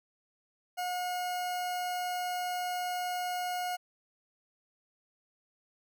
40% pulse tone, 721 Hz, F#5, 45 cents flat, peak -31 dBFS, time 0.77-3.77 s, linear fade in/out 20 ms, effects none

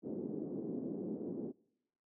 pink band-pass noise, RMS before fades -41 dBFS, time 0.02-1.53 s, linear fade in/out 50 ms, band 210 to 390 Hz, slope 24 dB/octave, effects noise-tail reverb RT60 0.9 s tail -26 dB re dry

